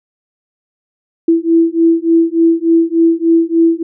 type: beating tone pair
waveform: sine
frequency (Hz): 329.6 / 333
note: E4 / E4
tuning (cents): 0 / +18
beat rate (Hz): 3.4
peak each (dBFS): -11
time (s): 1.28-3.83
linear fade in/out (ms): 5
effects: none